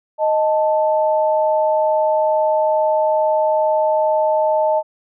sine tone pair together, 622.3 / 880 Hz, D#5 / A5, 0 / 0 cents, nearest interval tritone, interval 600 cents, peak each -15 / -18 dBFS, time 0.18-4.83 s, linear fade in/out 50 ms, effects none

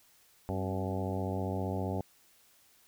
harmonic tone with a mistuned harmonic, 95 Hz, F#2, 46 cents sharp, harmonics 1 / 2 / 3 / 4 / 5 / 6 / 7 / 8 / 9, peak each -35 / -38 / -40 / -41 / -42 / -43 / -43 / -44 / -45 dBFS, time 0.49-2.01 s, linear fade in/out 0 ms, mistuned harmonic 3, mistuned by -66 cents, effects white hiss -64 dBFS RMS until 2.87 s

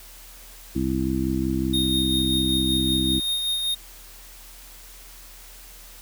harmonic tone, 65.41 Hz, C2, in tune, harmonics 1 / 2 / 3 / 4 / 5, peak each -29 / -31 / -28 / -27 / -26 dBFS, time 0.75-3.2 s, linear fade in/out 10 ms
square tone with tremolo, 3699 Hz, A#7, 14 cents flat, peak -22 dBFS, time 1.73-3.75 s, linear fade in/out 10 ms, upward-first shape sine, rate 5.2 Hz, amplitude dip 35%
effects added 40 Hz sine -46 dBFS peak until 6.01 s + white hiss -46 dBFS RMS until 6.01 s

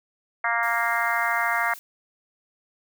harmonic tone, 233.1 Hz, A#3, in tune, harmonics 3 / 4 / 5 / 6 / 7 / 8 / 9, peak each -29 / -29 / -29 / -29 / -29 / -29 / -29 dBFS, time 0.44-1.74 s, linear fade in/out 5 ms
blue noise, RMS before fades -43 dBFS, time 0.63-1.79 s, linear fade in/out 0 ms
effects none

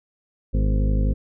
harmonic tone with a mistuned harmonic, 51.91 Hz, G#1, in tune, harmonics 1 / 2 / 3 / 4 / 5 / 6 / 8 / 9 / 10, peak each -18 / -26 / -29 / -31 / -31 / -39 / -39 / -41 / -37 dBFS, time 0.53-1.14 s, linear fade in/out 20 ms, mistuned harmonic 5, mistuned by -52 cents, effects none

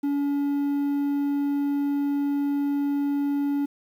triangle tone, 284.3 Hz, C#4, 44 cents sharp, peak -20 dBFS, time 0.03-3.66 s, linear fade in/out 10 ms, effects 9-bit

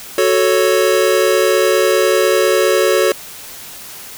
square chord, F# minor, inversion none, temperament equal, 370 / 440 / 554.4 Hz, F#4 / A4 / C#5, 0 / 0 / 0 cents, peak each -16 dBFS, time 0.18-3.12 s, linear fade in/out 2 ms, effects white hiss -33 dBFS RMS until 4.17 s

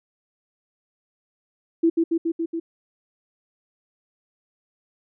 sine tone with echo, 331.2 Hz, E4, 8 cents sharp, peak -14 dBFS, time 1.83-1.9 s, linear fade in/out 10 ms, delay 140 ms, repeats 5, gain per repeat -2 dB, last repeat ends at 2.6 s, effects none

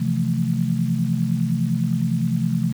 sine chord, F major seventh, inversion second, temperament equal, 130.81 / 164.81 / 174.61 / 220 Hz, C3 / E3 / F3 / A3, 0 / 0 / 0 / 0 cents, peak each -24 dBFS, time 0-2.73 s, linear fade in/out 10 ms, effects 7-bit

